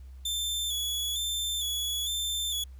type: tone with vibrato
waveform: sawtooth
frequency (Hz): 3471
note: A7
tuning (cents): -24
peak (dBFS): -26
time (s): 0.25-2.64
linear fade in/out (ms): 5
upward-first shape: square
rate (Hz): 1.1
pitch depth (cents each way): 44
effects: added 65 Hz sine -43 dBFS peak until 2.79 s + pink hiss -67 dBFS RMS until 2.79 s